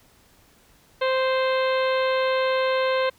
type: harmonic tone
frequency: 522 Hz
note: C5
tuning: 4 cents flat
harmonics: 1 / 2 / 3 / 4 / 5 / 6 / 7 / 8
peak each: -21 / -27 / -31 / -33 / -35 / -37 / -38 / -39 dBFS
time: 1.01-3.1 s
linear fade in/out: 10 ms
effects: pink hiss -57 dBFS RMS until 3.18 s